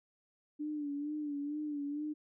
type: tone with vibrato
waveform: sine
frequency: 293.7 Hz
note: D4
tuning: in tune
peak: -35 dBFS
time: 0.59-2.14 s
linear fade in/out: 20 ms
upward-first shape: sine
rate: 2.2 Hz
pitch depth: 56 cents each way
effects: none